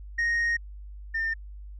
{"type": "tone pair in turn", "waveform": "sine", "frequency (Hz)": [1864.7, 1806.4], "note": ["A#6", "A6"], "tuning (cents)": [0, 45], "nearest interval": "minor second", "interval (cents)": 55, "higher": "first", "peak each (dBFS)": [-20, -24], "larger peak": "first", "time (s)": [[0.18, 0.57], [1.14, 1.34]], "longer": "first", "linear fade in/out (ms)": 10, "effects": ["tanh soft clip ceiling -22 dBFS", "added 50 Hz sine -39 dBFS peak until 1.79 s"]}